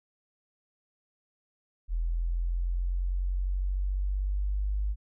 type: exponential sweep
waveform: sine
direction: up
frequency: 41.56 to 51 Hz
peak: -26 dBFS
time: 1.88-4.96 s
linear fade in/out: 50 ms
effects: none